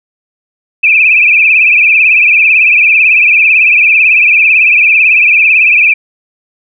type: tone with vibrato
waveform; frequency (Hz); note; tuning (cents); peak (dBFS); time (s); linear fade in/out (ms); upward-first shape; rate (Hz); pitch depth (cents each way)
sine; 2489; D#7; 0; -3; 0.83-5.94; 10; triangle; 18; 120
effects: none